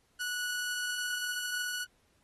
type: tone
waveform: sawtooth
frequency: 1471 Hz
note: F#6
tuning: 11 cents flat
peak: -29 dBFS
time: 0.19-1.85 s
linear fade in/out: 20 ms
effects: pink hiss -71 dBFS RMS until 2.23 s + AAC 32 kbps